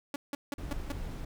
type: tone bursts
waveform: sawtooth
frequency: 283.9 Hz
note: C#4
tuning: 41 cents sharp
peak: -29 dBFS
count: 5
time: 0.14-0.92 s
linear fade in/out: 2 ms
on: 20 ms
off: 170 ms
type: noise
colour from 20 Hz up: brown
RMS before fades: -38 dBFS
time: 0.58-1.25 s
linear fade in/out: 5 ms
effects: none